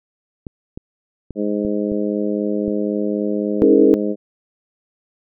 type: clicks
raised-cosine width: 3 ms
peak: -17 dBFS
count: 6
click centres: 0.468 / 0.775 / 1.307 / 1.65 / 1.918 / 2.68 s
type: harmonic tone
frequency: 103.83 Hz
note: G#2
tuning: in tune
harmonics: 2 / 3 / 4 / 5 / 6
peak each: -22 / -23 / -24 / -26 / -31 dBFS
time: 1.35-4.16 s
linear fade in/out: 50 ms
type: chord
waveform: sine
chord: A# half-diminished seventh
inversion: first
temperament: equal with one note detuned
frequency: 277.2 / 321.7 / 415.3 / 466.2 Hz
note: C#4 / E4 / G#4 / A#4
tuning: 0 / -42 / 0 / 0 cents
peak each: -15 dBFS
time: 3.62-3.94 s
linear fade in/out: 0 ms
effects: none